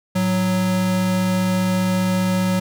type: tone pair together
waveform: square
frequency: 110 / 185 Hz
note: A2 / F#3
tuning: 0 / 0 cents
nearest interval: major sixth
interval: 900 cents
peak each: -27 / -18 dBFS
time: 0.15-2.6 s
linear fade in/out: 10 ms
effects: none